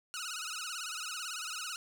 10% pulse tone with vibrato, 1365 Hz, F6, 40 cents flat, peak -29 dBFS, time 0.14-1.76 s, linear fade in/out 0 ms, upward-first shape sine, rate 18 Hz, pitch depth 150 cents each way, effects none

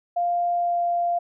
sine tone with pitch glide, 698.5 to 694.5 Hz, F5 to F5, 0 to -10 cents, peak -20 dBFS, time 0.16-1.19 s, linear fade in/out 10 ms, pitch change -10 cents, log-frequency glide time 0.55-0.81 s, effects none

